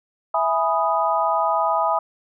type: chord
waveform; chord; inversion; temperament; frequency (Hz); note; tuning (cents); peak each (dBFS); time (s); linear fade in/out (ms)
sine; E major seventh; none; equal; 659.3 / 830.6 / 987.8 / 1244.5; E5 / G#5 / B5 / D#6; 0 / 0 / 0 / 0; -23; 0.34-1.99; 5
effects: none